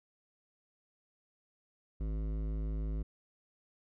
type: tone with hard clipping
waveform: sine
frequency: 53.1 Hz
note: G#1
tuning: 39 cents sharp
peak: -35 dBFS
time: 2-3.03 s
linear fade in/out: 10 ms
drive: 14 dB
effects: none